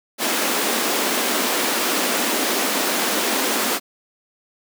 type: high-pass noise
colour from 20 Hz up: pink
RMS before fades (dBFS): -21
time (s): 0.18-3.8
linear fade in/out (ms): 50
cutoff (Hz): 220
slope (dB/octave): 48
effects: none